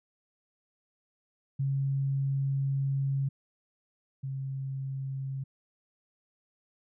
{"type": "tone pair in turn", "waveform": "sine", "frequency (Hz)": [137, 134.88], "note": ["C#3", "C#3"], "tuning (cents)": [-20, -47], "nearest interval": "unison", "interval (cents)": 27, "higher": "first", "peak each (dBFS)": [-26, -32], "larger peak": "first", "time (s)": [[1.59, 3.29], [4.23, 5.44]], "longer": "first", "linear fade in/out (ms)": 10, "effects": []}